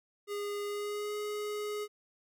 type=tone with pitch glide; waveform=square; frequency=409.6 to 418.2 Hz; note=G#4 to G#4; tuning=-24 to +12 cents; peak=-35 dBFS; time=0.27-1.88 s; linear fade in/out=50 ms; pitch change=+36 cents; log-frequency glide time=0.65-1.16 s; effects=none